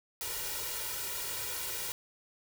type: noise with comb filter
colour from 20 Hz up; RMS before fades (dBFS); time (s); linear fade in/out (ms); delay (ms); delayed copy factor
white; -37; 0.21-1.92; 0; 2.1; +0.85
effects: none